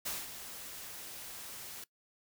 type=noise with ADSR envelope; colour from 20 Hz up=white; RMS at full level=-36 dBFS; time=0.05-1.84 s; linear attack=14 ms; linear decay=200 ms; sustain=-10 dB; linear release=3 ms; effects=noise-tail reverb RT60 0.1 s tail -21 dB re dry